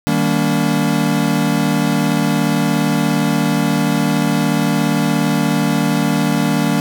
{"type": "chord", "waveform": "square", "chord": "Eb major seventh", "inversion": "none", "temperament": "equal with one note detuned", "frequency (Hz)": [155.56, 196, 233.1, 286.8], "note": ["Eb3", "G3", "Bb3", "D4"], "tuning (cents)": [0, 0, 0, -41], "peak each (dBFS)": -20, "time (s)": [0.07, 6.8], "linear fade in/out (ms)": 0, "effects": []}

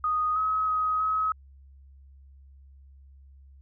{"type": "tone with pitch steps", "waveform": "sine", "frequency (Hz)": [1242, 1276, 1261, 1277], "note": ["D#6", "D#6", "D#6", "D#6"], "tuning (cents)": [-3, 43, 23, 45], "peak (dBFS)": -23, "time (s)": [0.04, 1.32], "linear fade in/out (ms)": 2, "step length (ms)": 320, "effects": ["added 68 Hz sine -49 dBFS peak until 3.61 s"]}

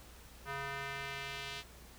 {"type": "tone with band-pass filter sweep", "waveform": "square", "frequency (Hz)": 138.59, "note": "C#3", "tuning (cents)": 0, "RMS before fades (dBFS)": -42, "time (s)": [0.45, 1.64], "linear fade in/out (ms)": 50, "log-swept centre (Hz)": [1400, 3400], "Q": 1.4, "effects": ["added 60 Hz sine -57 dBFS peak until 1.98 s", "pink hiss -57 dBFS RMS until 1.98 s"]}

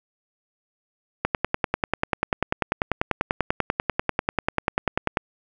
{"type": "click train", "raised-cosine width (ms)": 0.5, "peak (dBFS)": -5, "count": 41, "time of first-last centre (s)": [1.25, 5.172], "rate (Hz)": 10.2, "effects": []}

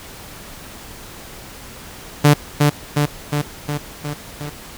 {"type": "tone with echo", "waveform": "sawtooth", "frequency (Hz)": 146.83, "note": "D3", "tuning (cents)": 0, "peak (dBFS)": -4, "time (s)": [2.24, 2.34], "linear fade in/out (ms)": 10, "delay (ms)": 360, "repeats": 6, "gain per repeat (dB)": -3, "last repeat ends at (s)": 4.5, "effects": ["pink hiss -37 dBFS RMS until 4.77 s"]}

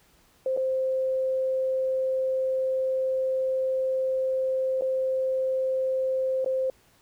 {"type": "tone with dropouts", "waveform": "sine", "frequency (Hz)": 523.3, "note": "C5", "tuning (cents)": 0, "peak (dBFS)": -23, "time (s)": [0.46, 6.7], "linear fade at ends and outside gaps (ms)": 2, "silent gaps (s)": [[0.566, 0.573], [4.811, 4.82], [6.446, 6.46]], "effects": ["pink hiss -61 dBFS RMS until 7.01 s"]}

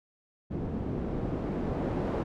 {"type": "noise with low-pass filter sweep", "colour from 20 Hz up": "white", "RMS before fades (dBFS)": -32, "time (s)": [0.5, 2.24], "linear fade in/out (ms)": 20, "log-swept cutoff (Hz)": [240, 470], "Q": 0.8, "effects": []}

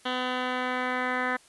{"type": "tone with low-pass filter sweep", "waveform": "10% pulse", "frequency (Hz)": 252.5, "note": "B3", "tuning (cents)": 39, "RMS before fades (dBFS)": -29, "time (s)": [0.05, 1.37], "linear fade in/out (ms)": 10, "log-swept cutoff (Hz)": [3000, 1900], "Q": 4.2, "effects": ["white hiss -57 dBFS RMS until 1.48 s", "resampled to 24000 Hz"]}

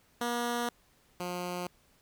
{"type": "tone pair in turn", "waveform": "10% pulse", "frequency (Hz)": [239.2, 178.11], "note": ["A#3", "F3"], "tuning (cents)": [45, 34], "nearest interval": "perfect fourth", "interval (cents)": 511, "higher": "first", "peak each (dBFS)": [-22, -26], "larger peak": "first", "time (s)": [[0.21, 0.69], [1.2, 1.67]], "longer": "first", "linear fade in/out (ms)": 2, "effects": ["pink hiss -66 dBFS RMS until 2.01 s"]}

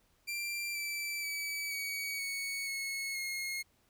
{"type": "tone with pitch steps", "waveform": "sawtooth", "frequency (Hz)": [2365, 2328, 2292, 2257, 2222, 2188, 2154], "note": ["D7", "D7", "D7", "C#7", "C#7", "C#7", "C7"], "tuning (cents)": [12, -16, -43, 31, 4, -23, 50], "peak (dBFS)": -32, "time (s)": [0.27, 3.63], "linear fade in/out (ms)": 20, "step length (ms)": 480, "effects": ["pink hiss -71 dBFS RMS until 3.89 s"]}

